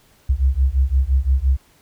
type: beating tone pair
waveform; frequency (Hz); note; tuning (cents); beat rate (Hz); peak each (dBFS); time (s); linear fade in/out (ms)
sine; 63.7 / 69.5; C2 / C#2; -46 / +5; 5.8; -17; 0.29-1.57; 10
effects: pink hiss -55 dBFS RMS until 1.81 s